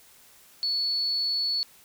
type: tone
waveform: sine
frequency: 4421 Hz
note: C#8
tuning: 5 cents flat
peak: -24 dBFS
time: 0.63-1.63 s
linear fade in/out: 0 ms
effects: white hiss -55 dBFS RMS until 1.84 s